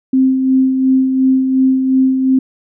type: tone with tremolo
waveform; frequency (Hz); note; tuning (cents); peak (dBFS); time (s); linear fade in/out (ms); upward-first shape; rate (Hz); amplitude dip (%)
sine; 262.3; C4; +4; -7; 0.13-2.39; 5; sine; 2.8; 45
effects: none